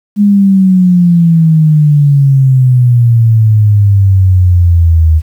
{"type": "exponential sweep", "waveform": "sine", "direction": "down", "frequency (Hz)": [207.7, 77.8], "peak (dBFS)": -3, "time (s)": [0.16, 5.22], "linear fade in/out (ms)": 50, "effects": ["7-bit"]}